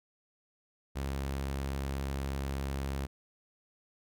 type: tone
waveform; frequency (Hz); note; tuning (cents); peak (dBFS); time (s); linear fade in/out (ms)
sawtooth; 68.3; C#2; -25; -29; 0.95-3.07; 20
effects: none